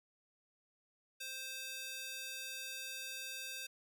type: tone with high-pass filter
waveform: square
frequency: 523.3 Hz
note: C5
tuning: in tune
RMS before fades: -45 dBFS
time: 1.2-3.67 s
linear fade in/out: 10 ms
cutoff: 2700 Hz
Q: 0.95
effects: none